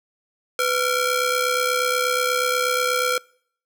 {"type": "ring-modulated tone", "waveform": "sawtooth", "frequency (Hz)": 932.3, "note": "A#5", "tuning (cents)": 0, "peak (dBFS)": -12, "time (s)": [0.59, 3.18], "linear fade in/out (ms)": 2, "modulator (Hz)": 432, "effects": ["noise-tail reverb RT60 0.6 s tail -26 dB re dry"]}